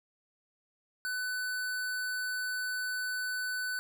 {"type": "tone", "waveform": "square", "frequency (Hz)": 1500, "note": "F#6", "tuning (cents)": 23, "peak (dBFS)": -33, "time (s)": [1.05, 3.79], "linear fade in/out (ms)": 0, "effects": []}